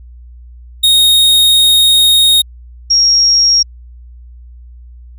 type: tone pair in turn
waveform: 45% pulse / sine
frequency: 3729 / 5587 Hz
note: A#7 / F8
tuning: 0 / 0 cents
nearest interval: perfect fifth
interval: 700 cents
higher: second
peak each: -6 dBFS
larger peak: neither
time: 0.83-2.42 / 2.9-3.63 s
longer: first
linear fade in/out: 10 ms
effects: added 60 Hz sine -32 dBFS peak until 5.18 s